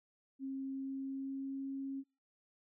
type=tone with pitch glide; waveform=sine; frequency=268.8 to 271.6 Hz; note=C4 to C#4; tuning=+47 to -35 cents; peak=-38 dBFS; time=0.39-2.04 s; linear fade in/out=50 ms; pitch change=+18 cents; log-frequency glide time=0.68-1.68 s; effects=noise-tail reverb RT60 0.3 s tail -26 dB re dry